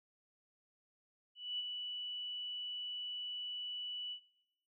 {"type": "tone with ADSR envelope", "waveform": "sine", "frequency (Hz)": 2960, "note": "F#7", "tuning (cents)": 0, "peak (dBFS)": -35, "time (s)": [1.35, 4.2], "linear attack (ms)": 240, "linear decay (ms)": 28, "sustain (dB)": -5, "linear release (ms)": 82, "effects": ["noise-tail reverb RT60 0.9 s tail -21 dB re dry"]}